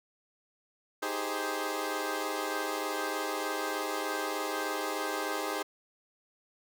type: chord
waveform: 15% pulse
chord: Ab major seventh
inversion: second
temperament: equal with one note detuned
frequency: 313.1 / 392 / 415.3 / 523.3 Hz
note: Eb4 / G4 / Ab4 / C5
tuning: +11 / 0 / 0 / 0 cents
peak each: -31 dBFS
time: 1.02-5.63 s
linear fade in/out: 10 ms
effects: none